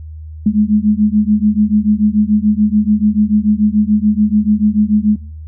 sine beating tone pair, 207.7 / 214.6 Hz, G#3 / A3, 0 / -43 cents, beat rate 6.9 Hz, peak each -12 dBFS, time 0.46-5.16 s, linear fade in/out 5 ms, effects noise-tail reverb RT60 0.5 s tail -23 dB re dry + added 78 Hz sine -27 dBFS peak until 5.47 s

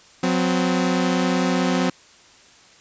sawtooth tone pair together, 181.65 / 257.2 Hz, F#3 / C4, -32 / -30 cents, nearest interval tritone, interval 602 cents, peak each -17 dBFS, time 0.23-1.9 s, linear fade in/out 5 ms, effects white hiss -50 dBFS RMS until 2.8 s + resampled to 16000 Hz

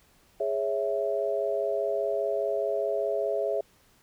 sine chord, C# minor, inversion second, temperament equal, 415.3 / 554.4 / 659.3 Hz, G#4 / C#5 / E5, 0 / 0 / 0 cents, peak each -30 / -30 / -29 dBFS, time 0.4-3.61 s, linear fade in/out 5 ms, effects pink hiss -62 dBFS RMS until 4.02 s

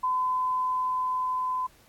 sine tone with level ramp, 1016 Hz, B5, 49 cents sharp, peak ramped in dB -23 to -26 dBFS, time 0.03-1.67 s, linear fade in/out 10 ms, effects pink hiss -59 dBFS RMS until 1.88 s + AAC 64 kbps

